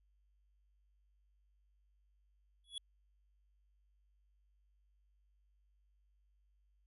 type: tone with exponential growth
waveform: square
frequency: 3374 Hz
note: G#7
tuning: 27 cents sharp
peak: -38 dBFS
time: 2.64-2.78 s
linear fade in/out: 2 ms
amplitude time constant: 29 ms
effects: added 50 Hz sine -70 dBFS peak until 6.86 s + resampled to 32000 Hz